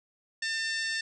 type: harmonic tone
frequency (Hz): 898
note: A5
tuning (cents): +35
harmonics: 2 / 3 / 4 / 5 / 6 / 7 / 8 / 9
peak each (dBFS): -31 / -40 / -40 / -39 / -38 / -48 / -48 / -46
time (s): 0.42-1.01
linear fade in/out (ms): 5
effects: none